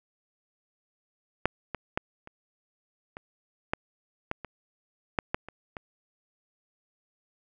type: clicks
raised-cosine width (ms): 0.5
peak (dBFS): -7 / -17 / -11 / -29 / -24 / -11 / -14 / -23 / -9 / -11 / -26 / -22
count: 12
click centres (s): 1.456 / 1.747 / 1.975 / 2.274 / 3.169 / 3.735 / 4.314 / 4.447 / 5.188 / 5.345 / 5.486 / 5.768
effects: none